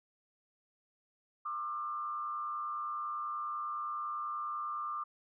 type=tone with frequency modulation; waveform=sine; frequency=1197 Hz; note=D6; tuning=33 cents sharp; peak=-35 dBFS; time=1.45-5.04 s; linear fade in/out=10 ms; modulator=110 Hz; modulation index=0.69; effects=none